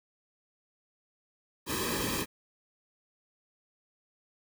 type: noise with comb filter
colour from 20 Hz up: pink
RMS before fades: -32 dBFS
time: 1.66-2.26 s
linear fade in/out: 50 ms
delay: 1.4 ms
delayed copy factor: -0.95
effects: none